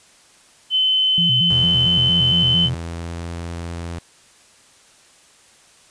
sine tone, 3051 Hz, G7, 48 cents flat, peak -14 dBFS, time 0.7-2.7 s, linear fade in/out 50 ms
sine tone with vibrato, 147.7 Hz, D3, 10 cents sharp, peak -20 dBFS, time 1.18-2.74 s, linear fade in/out 0 ms, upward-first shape square, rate 4.4 Hz, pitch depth 260 cents each way
sawtooth tone with pitch glide, 83.1 to 84.99 Hz, E2 to F2, +15 to -47 cents, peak -23 dBFS, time 1.5-3.99 s, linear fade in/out 5 ms, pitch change +38 cents, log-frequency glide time 2.44-3.26 s
effects white hiss -51 dBFS RMS until 5.9 s + resampled to 22050 Hz

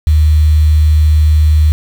sine tone with quantisation, 76.8 Hz, D#2, 22 cents flat, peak -5 dBFS, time 0.07-1.72 s, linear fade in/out 0 ms, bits 5, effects none

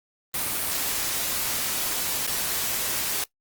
white noise with dropouts, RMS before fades -27 dBFS, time 0.34-3.24 s, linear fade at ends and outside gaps 2 ms, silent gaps 2.268-2.275 s, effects noise-tail reverb RT60 0.1 s tail -21 dB re dry + Opus 32 kbps

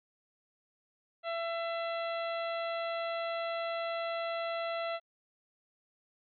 harmonic tone, 670 Hz, E5, 28 cents sharp, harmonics 1 / 2 / 3 / 4 / 5 / 6, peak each -34 / -40 / -44 / -46 / -48 / -50 dBFS, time 1.23-5 s, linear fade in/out 50 ms, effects AAC 64 kbps

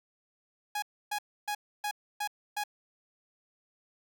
sawtooth tone bursts, 830.6 Hz, G#5, in tune, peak -27 dBFS, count 6, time 0.75-2.638 s, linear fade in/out 5 ms, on 73 ms, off 290 ms, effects none

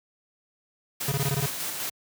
white noise with tremolo, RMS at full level -31 dBFS, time 1-1.9 s, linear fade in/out 10 ms, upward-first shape square, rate 5 Hz, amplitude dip 30%
square tone bursts, 138.59 Hz, C#3, in tune, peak -24 dBFS, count 7, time 1.08-1.459 s, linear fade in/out 2 ms, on 37 ms, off 20 ms
effects high-pass 80 Hz 12 dB/octave

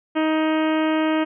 harmonic tone, 313.8 Hz, D#4, 15 cents sharp, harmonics 1 / 2 / 3 / 4 / 5 / 6 / 7 / 8 / 9 / 10, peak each -19 / -25 / -29 / -31 / -33 / -35 / -36 / -37 / -38 / -39 dBFS, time 0.15-1.25 s, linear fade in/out 20 ms, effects none

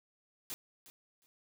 white noise with echo, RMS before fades -41 dBFS, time 0.5-0.54 s, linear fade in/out 0 ms, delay 360 ms, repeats 2, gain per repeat -15 dB, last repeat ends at 1.26 s, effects none

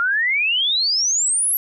sine exponential sweep, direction up, 1375 to 11840 Hz, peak -16 dBFS, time 0-1.57 s, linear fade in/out 0 ms, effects none

